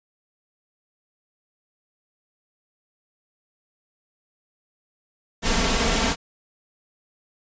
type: noise with comb filter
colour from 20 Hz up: pink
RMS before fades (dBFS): -21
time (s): 5.42-6.16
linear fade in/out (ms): 50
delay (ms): 4.4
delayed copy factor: +0.7
effects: resampled to 16000 Hz